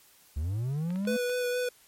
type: linear sweep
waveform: triangle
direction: up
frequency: 67.2 to 227.7 Hz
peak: -26 dBFS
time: 0.36-1.17 s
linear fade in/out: 10 ms
type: clicks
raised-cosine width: 0.3 ms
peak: -31 dBFS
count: 4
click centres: 0.905 / 0.959 / 1.052 / 1.296 s
type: tone with vibrato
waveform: square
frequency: 493.9 Hz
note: B4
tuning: in tune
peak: -28 dBFS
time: 1.07-1.69 s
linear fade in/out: 5 ms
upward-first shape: sine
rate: 4.3 Hz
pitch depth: 14 cents each way
effects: white hiss -59 dBFS RMS until 1.87 s + MP3 64 kbps